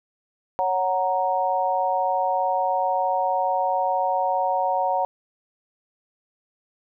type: chord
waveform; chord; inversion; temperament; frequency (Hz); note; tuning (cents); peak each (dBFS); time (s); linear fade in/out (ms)
sine; F# major; second; equal; 554.4 / 740 / 932.3; C#5 / F#5 / A#5; 0 / 0 / 0; -26 / -23 / -24; 0.59-5.05; 0
effects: none